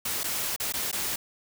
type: noise with dropouts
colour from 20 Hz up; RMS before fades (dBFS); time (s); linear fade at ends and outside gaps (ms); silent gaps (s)
white; -30; 0.05-1.16; 5; 0.234-0.24 / 0.563-0.599 / 0.724-0.737 / 0.915-0.927
effects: none